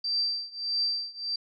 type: tone with tremolo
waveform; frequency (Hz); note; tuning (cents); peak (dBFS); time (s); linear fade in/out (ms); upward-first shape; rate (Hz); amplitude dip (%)
sine; 4685; D8; -5; -23; 0.04-1.36; 5; triangle; 1.6; 95
effects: none